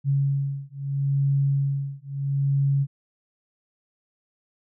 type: beating tone pair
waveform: sine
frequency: 138.59 / 139.35 Hz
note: C#3 / C#3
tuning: 0 / +9 cents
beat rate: 0.76 Hz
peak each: -24 dBFS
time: 0.04-2.87 s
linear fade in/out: 50 ms
effects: none